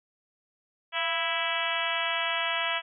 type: harmonic tone with a mistuned harmonic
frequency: 329.6 Hz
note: E4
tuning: in tune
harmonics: 2 / 3 / 4 / 5 / 6 / 7 / 8 / 9 / 10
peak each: -35 / -35 / -35 / -35 / -35 / -35 / -35 / -35 / -35 dBFS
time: 0.92-2.82 s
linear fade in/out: 50 ms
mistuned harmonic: 2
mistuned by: +41 cents
effects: none